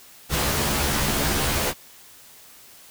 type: noise with comb filter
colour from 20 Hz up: pink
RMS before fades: -23 dBFS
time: 0.29-1.74 s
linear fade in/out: 50 ms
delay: 14 ms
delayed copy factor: +0.95
effects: white hiss -48 dBFS RMS until 2.9 s